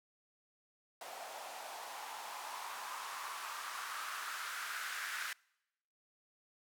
blue noise with band-pass filter sweep, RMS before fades -44 dBFS, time 1.01-5.33 s, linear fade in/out 2 ms, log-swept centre 690 to 1600 Hz, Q 3.7, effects noise-tail reverb RT60 0.9 s tail -26 dB re dry

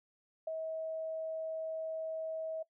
sine tone with ADSR envelope, 641 Hz, E5, 49 cents flat, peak -32 dBFS, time 0.47-2.63 s, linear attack 6 ms, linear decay 11 ms, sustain -4 dB, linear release 9 ms, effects noise-tail reverb RT60 0.1 s tail -19 dB re dry

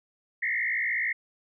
sine tone with frequency modulation, 1991 Hz, B6, 14 cents sharp, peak -25 dBFS, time 0.42-1.13 s, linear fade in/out 10 ms, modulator 56.9 Hz, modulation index 3.1, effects none

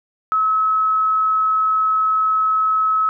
sine tone, 1289 Hz, E6, 39 cents flat, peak -14 dBFS, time 0.32-3.09 s, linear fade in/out 0 ms, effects none

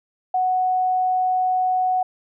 sine tone, 740 Hz, F#5, in tune, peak -17 dBFS, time 0.34-2.03 s, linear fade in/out 5 ms, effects none

